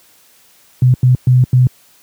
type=tone bursts at uneven times; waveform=sine; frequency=126.4 Hz; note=B2; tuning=41 cents sharp; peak=-5 dBFS; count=4; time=0.82-0.94 / 1.03-1.15 / 1.27-1.44 / 1.53-1.67 s; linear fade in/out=2 ms; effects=white hiss -49 dBFS RMS until 2.02 s + high-pass 80 Hz 12 dB/octave